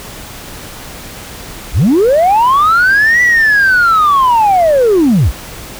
sine linear two-way sweep, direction up then down, 38.89 to 1975.5 to 38.89 Hz, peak -4 dBFS, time 1.73-5.32 s, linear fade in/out 50 ms, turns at 3.22 s, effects tanh soft clip ceiling -4 dBFS + pink hiss -29 dBFS RMS until 5.79 s

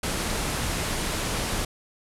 pink low-pass noise, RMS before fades -28 dBFS, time 0.03-1.65 s, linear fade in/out 5 ms, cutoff 12000 Hz, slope 48 dB/octave, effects none

